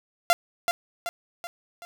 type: tone with echo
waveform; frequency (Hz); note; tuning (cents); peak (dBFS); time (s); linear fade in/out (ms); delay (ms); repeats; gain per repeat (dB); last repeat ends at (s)
sawtooth; 690; F5; -21; -12; 0.3-0.33; 0; 380; 4; -6; 1.85
effects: none